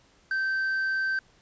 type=tone with quantisation; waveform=triangle; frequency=1554 Hz; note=G6; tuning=16 cents flat; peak=-23 dBFS; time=0.31-1.19 s; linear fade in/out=2 ms; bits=8; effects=pink hiss -61 dBFS RMS until 1.41 s + resampled to 16000 Hz